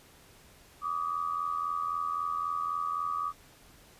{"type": "tone pair together", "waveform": "sine", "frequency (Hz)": [1155.2, 1239], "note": ["D6", "D#6"], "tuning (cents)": [-29, -8], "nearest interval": "minor second", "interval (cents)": 121, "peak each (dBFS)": [-32, -33], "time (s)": [0.81, 3.33], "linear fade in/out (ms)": 50, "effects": ["pink hiss -57 dBFS RMS until 3.99 s", "resampled to 32000 Hz"]}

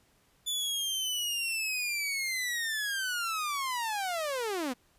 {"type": "linear sweep", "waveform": "sawtooth", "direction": "down", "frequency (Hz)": [3496, 233.1], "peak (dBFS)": -27, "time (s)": [0.46, 4.74], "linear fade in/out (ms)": 20, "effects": ["pink hiss -67 dBFS RMS until 4.98 s", "resampled to 32000 Hz"]}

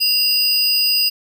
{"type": "tone pair together", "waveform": "square", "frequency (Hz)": [2769, 4918], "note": ["F7", "D#8"], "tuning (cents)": [-15, -21], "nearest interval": "minor seventh", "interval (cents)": 994, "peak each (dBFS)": [-22, -15], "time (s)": [0, 1.1], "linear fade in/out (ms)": 20, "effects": []}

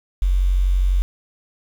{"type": "tone", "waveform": "sine", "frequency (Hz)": 46.06, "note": "F#1", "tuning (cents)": -7, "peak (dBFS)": -14, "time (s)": [0.22, 1.02], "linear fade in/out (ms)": 0, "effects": ["7-bit"]}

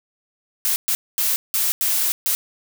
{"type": "noise bursts at uneven times", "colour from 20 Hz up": "blue", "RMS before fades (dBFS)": -20, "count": 6, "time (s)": [[0.65, 0.76], [0.88, 0.95], [1.18, 1.36], [1.54, 1.72], [1.81, 2.12], [2.26, 2.35]], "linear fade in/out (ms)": 0, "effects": []}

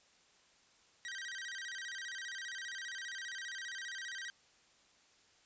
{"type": "tone with vibrato", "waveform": "sawtooth", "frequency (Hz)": 1731, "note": "A6", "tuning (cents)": -29, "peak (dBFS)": -38, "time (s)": [1.05, 4.3], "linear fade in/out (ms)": 0, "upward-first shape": "square", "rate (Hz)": 15, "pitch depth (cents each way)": 170, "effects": ["white hiss -67 dBFS RMS until 5.45 s", "resampled to 16000 Hz"]}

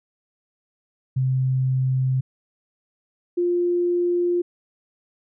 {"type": "tone pair in turn", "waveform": "sine", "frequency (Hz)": [130.4, 350.9], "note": ["C3", "F4"], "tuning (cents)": [-5, 8], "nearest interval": "octave + perfect fourth", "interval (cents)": 1713, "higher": "second", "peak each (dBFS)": -18, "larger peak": "neither", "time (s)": [[1.16, 2.21], [3.37, 4.42]], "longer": "neither", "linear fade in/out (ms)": 10, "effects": []}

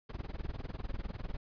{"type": "noise with tremolo", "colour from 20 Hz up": "brown", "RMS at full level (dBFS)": -36, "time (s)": [0.09, 1.37], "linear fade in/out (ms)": 5, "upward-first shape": "sine", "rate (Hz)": 20, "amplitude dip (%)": 95, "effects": ["resampled to 11025 Hz"]}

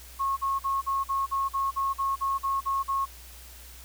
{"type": "tone bursts", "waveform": "sine", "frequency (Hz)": 1091, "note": "C#6", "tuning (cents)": -28, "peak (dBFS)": -24, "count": 13, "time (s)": [0.19, 3.058], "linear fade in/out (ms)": 20, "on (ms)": 180, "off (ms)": 44, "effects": ["added 61 Hz sine -47 dBFS peak until 3.84 s", "white hiss -49 dBFS RMS until 3.84 s"]}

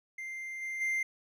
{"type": "tone with level steps", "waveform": "triangle", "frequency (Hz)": 2093, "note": "C7", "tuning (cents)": 0, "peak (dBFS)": [-36, -33, -27], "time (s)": [0.18, 1.03], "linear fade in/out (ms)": 5, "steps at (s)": [0.61, 0.8], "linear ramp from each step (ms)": 20, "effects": []}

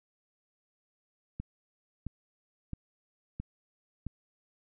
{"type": "click train", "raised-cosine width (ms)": 5, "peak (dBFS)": -24, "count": 5, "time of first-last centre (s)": [1.4, 4.067], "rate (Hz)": 1.5, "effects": []}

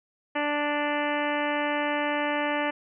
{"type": "harmonic tone", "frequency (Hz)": 293.7, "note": "D4", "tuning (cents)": 0, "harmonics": [1, 2, 3, 4, 5, 6, 7, 8, 9, 10], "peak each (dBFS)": [-31, -30, -31, -36, -38, -33, -36, -38, -40, -40], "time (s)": [0.35, 2.71], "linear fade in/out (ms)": 10, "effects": []}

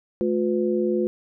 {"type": "tone cluster", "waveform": "sine", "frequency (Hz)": [215.7, 357.7, 500], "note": ["A3", "F4", "B4"], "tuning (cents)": [-34, 41, 21], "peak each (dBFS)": [-25, -22, -27], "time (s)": [0.21, 1.07], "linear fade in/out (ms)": 0, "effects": []}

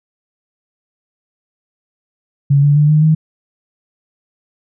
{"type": "tone with pitch steps", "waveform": "sine", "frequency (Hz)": [140.8, 144.67, 148.66, 152.75, 156.95], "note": ["C#3", "D3", "D3", "D#3", "D#3"], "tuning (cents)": [27, -26, 21, -32, 15], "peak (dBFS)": -7, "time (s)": [2.5, 3.15], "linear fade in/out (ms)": 10, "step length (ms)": 130, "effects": []}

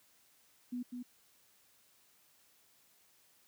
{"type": "tone with echo", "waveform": "sine", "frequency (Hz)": 246, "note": "B3", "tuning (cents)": -7, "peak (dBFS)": -36, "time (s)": [0.72, 0.83], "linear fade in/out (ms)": 10, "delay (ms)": 200, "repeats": 1, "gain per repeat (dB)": -4, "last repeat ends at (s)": 1.03, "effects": ["white hiss -68 dBFS RMS until 3.47 s", "high-pass 60 Hz 12 dB/octave"]}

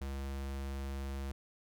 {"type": "tone", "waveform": "square", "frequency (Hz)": 68.3, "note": "C#2", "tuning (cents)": -25, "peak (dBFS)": -38, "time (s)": [0.01, 1.32], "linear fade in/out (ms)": 5, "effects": []}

